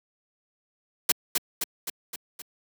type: noise with echo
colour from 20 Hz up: white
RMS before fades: -20 dBFS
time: 1.09-1.12 s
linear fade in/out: 5 ms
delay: 260 ms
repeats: 5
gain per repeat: -4 dB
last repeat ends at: 2.42 s
effects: high-pass 150 Hz 12 dB/octave